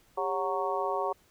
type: harmonic tone with a mistuned harmonic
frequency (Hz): 185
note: F#3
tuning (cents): 0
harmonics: 2 / 3 / 4 / 5 / 6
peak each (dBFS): -34 / -34 / -34 / -34 / -34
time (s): 0.17-1.13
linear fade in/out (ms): 10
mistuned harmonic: 2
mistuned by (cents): +130
effects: pink hiss -64 dBFS RMS until 1.3 s